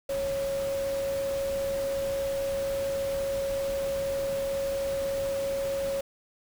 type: tone in noise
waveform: sine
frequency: 550 Hz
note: C#5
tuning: 14 cents flat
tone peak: -27 dBFS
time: 0.09-6.01 s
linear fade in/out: 5 ms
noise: pink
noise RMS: -40 dBFS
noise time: 0.09-6.01 s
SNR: +10 dB
effects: none